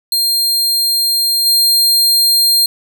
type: tone with level steps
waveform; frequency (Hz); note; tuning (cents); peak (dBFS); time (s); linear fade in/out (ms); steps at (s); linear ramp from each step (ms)
sawtooth; 4200; C8; +6; -9 / -6; 0.12-2.66; 2; 1.45; 20
effects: none